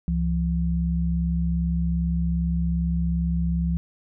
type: tone pair together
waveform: sine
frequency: 67.46 / 170 Hz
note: C#2 / F3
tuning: -46 / -46 cents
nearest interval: octave + major third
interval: 1600 cents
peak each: -24 / -23 dBFS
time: 0.08-3.77 s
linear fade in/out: 0 ms
effects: none